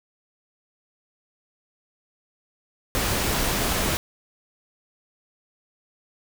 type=noise; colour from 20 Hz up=pink; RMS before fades=-24 dBFS; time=2.95-3.97 s; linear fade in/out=0 ms; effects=none